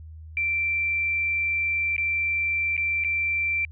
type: tone with dropouts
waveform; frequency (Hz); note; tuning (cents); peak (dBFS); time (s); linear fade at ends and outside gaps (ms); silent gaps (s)
sine; 2349; D7; 0; -22; 0.37-3.65; 1; 1.965-1.98 / 2.767-2.777 / 3.039-3.046
effects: added 79 Hz sine -39 dBFS peak until 3.71 s